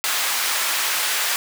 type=high-pass noise; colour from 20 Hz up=pink; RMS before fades=-22 dBFS; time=0.04-1.36 s; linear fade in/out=0 ms; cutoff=1200 Hz; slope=12 dB/octave; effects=none